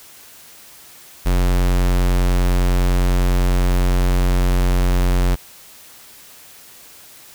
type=tone; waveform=square; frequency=44.96 Hz; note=F#1; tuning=49 cents flat; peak=-14 dBFS; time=1.25-5.36 s; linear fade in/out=20 ms; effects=white hiss -43 dBFS RMS until 7.34 s